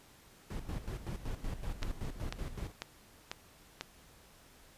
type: noise with tremolo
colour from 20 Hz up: brown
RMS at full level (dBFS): -37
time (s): 0.5-2.72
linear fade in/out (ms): 5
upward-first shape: square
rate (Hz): 5.3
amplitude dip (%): 70
type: click train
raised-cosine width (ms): 0.2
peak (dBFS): -20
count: 5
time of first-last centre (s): 1.83-3.81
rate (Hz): 2.02
effects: pink hiss -60 dBFS RMS until 4.77 s + resampled to 32000 Hz